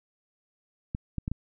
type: clicks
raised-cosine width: 5 ms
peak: -18 dBFS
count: 4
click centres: 0.949 / 1.183 / 1.279 / 1.316 s
effects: none